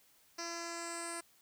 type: tone with low-pass filter sweep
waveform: 10% pulse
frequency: 338.5 Hz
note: E4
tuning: 46 cents sharp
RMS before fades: -42 dBFS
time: 0.38-1.21 s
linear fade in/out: 10 ms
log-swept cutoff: 5800 to 9200 Hz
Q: 6.3
effects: white hiss -67 dBFS RMS until 1.41 s